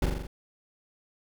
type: noise with echo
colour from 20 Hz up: brown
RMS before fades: -23 dBFS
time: 0.02-0.06 s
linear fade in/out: 5 ms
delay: 42 ms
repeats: 5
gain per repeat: -3 dB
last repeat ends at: 0.27 s
effects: none